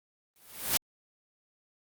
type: noise with exponential growth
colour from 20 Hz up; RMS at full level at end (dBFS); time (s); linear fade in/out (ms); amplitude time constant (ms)
white; -24; 0.36-0.77; 0; 88
effects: Opus 32 kbps